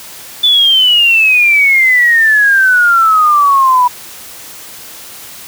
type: exponential sweep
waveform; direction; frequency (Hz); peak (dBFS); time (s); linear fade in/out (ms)
sine; down; 3510 to 973; -5; 0.43-3.88; 10
effects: white hiss -31 dBFS RMS until 5.47 s + high-pass 60 Hz 12 dB/octave